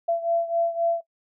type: beating tone pair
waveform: sine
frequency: 674 / 677.8 Hz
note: E5 / E5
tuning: +38 / +48 cents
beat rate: 3.8 Hz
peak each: -23 / -27 dBFS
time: 0.08-1.01 s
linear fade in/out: 10 ms
effects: noise-tail reverb RT60 0.1 s tail -18 dB re dry